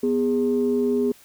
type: tone pair together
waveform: sine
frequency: 246.9 / 410.3 Hz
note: B3 / G#4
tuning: 0 / -21 cents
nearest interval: major sixth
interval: 879 cents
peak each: -21 / -20 dBFS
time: 0.03-1.12 s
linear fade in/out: 5 ms
effects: tanh soft clip ceiling -12 dBFS + white hiss -52 dBFS RMS until 1.24 s